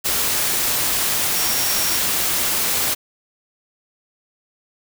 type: tone in noise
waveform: sine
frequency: 5588 Hz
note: F8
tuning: in tune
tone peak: -26 dBFS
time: 1.35-1.98 s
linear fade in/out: 20 ms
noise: white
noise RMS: -20 dBFS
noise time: 0.04-2.95 s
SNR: -9 dB
effects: none